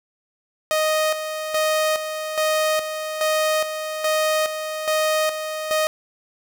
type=tone with tremolo; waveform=sawtooth; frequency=622.3 Hz; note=D#5; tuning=in tune; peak=-14 dBFS; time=0.71-5.87 s; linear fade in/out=0 ms; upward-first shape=square; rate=1.2 Hz; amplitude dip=60%; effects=none